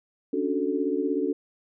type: chord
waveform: sine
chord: D major seventh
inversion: third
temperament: equal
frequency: 277.2 / 293.7 / 370 / 440 Hz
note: C#4 / D4 / F#4 / A4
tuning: 0 / 0 / 0 / 0 cents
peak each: -29 dBFS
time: 0.33-1.33 s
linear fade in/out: 5 ms
effects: none